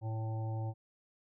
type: harmonic tone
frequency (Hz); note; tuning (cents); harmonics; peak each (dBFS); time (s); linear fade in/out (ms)
111; A2; +16; 1 / 3 / 5 / 7 / 8; -34 / -48 / -49 / -48 / -53; 0.01-0.74; 50
effects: none